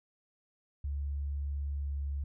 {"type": "tone with pitch glide", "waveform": "sine", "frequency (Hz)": [71, 70.47], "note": ["C#2", "C#2"], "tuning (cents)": [42, 29], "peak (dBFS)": -32, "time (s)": [0.84, 2.24], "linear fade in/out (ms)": 5, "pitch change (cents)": -13, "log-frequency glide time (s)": [1.77, 1.93], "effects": []}